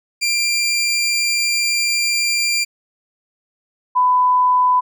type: tone pair in turn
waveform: 20% pulse / sine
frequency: 2378 / 999.8 Hz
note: D7 / B5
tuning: +21 / +21 cents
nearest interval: octave + minor third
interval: 1500 cents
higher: first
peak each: -11 dBFS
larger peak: neither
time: 0.21-2.65 / 3.95-4.81 s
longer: first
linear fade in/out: 20 ms
effects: none